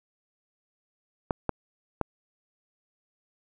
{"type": "clicks", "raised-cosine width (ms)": 1, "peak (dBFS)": -11, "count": 3, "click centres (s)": [1.308, 1.493, 2.013], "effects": []}